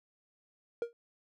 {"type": "tone with exponential decay", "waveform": "triangle", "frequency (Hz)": 470, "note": "A#4", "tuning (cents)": 14, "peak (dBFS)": -25, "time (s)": [0.82, 0.93], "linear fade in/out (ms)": 1, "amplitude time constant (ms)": 23, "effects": []}